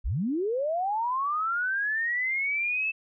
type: linear sweep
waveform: sine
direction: up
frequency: 31.47 to 2643 Hz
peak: -25 dBFS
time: 0.04-2.92 s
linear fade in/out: 20 ms
effects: none